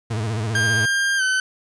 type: tone with vibrato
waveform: 40% pulse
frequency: 110 Hz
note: A2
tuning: in tune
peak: -21 dBFS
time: 0.1-0.86 s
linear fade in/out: 10 ms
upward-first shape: sine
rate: 15 Hz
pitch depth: 110 cents each way
type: tone with pitch glide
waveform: 40% pulse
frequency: 1600 to 1522.5 Hz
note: G6 to F#6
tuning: +35 to +49 cents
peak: -17 dBFS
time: 0.55-1.4 s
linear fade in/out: 2 ms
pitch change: -86 cents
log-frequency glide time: 1.17-1.22 s
effects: resampled to 22050 Hz + 9-bit